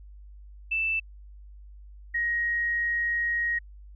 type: tone pair in turn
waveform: sine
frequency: 2649 / 1883.4 Hz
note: E7 / A#6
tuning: +8 / +17 cents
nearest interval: tritone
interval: 591 cents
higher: first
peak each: -24 dBFS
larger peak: neither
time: 0.71-1 / 2.14-3.59 s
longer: second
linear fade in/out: 10 ms
effects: added 50 Hz sine -44 dBFS peak until 3.95 s